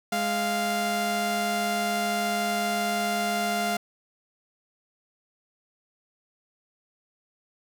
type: tone pair together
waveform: sawtooth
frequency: 207.7 / 696.6 Hz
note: G#3 / F5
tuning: 0 / -5 cents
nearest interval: octave + major sixth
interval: 2095 cents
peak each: -26 / -22 dBFS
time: 0.12-3.77 s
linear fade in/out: 5 ms
effects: none